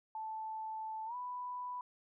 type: tone with pitch glide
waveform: sine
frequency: 877 to 990.1 Hz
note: A5 to B5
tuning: -6 to +4 cents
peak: -39 dBFS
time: 0.15-1.81 s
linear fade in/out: 2 ms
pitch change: +210 cents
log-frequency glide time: 1.06-1.15 s
effects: none